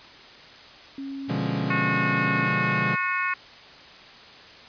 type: tone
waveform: sine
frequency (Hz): 273.7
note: C#4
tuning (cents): -22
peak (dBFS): -31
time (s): 0.98-2.46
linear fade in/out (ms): 2
type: chord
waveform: 40% pulse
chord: B diminished seventh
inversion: none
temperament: equal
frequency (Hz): 123.47 / 146.83 / 174.61 / 207.7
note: B2 / D3 / F3 / Ab3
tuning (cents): 0 / 0 / 0 / 0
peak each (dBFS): -30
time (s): 1.28-2.96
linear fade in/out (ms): 20
type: harmonic tone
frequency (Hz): 363.7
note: F#4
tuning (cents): -30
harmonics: 3 / 4 / 5 / 6 / 7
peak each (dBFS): -28 / -29 / -30 / -31 / -31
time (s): 1.7-3.34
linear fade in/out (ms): 5
effects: white hiss -46 dBFS RMS until 4.68 s + resampled to 11025 Hz